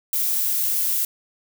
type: noise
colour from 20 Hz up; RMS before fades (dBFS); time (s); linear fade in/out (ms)
violet; -22; 0.13-1.05; 2
effects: none